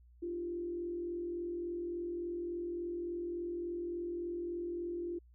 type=tone with frequency modulation; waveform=sine; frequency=345.7 Hz; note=F4; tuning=18 cents flat; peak=-36 dBFS; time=0.22-5.19 s; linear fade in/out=10 ms; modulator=43.5 Hz; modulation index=0.47; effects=added 60 Hz sine -58 dBFS peak until 5.34 s